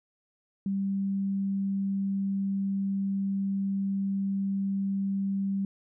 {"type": "tone", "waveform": "sine", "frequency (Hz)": 196, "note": "G3", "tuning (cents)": 0, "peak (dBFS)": -26, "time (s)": [0.66, 5.65], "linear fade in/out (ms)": 2, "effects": []}